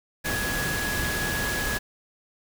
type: tone in noise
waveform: sine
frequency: 1675 Hz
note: G#6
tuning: 14 cents sharp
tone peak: -29 dBFS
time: 0.24-1.79 s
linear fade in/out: 20 ms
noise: pink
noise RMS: -29 dBFS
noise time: 0.24-1.79 s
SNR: -3 dB
effects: none